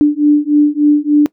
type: beating tone pair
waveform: sine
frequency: 293.7 / 297.1 Hz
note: D4 / D4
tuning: 0 / +20 cents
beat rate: 3.4 Hz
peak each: -10 dBFS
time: 0.01-1.26 s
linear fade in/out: 0 ms
effects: noise-tail reverb RT60 0.1 s tail -21 dB re dry